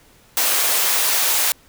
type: noise with high-pass filter sweep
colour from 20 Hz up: white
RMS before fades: -18 dBFS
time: 0.37-1.52 s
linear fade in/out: 0 ms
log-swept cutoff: 430 to 650 Hz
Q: 0.88
effects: pink hiss -52 dBFS RMS until 1.68 s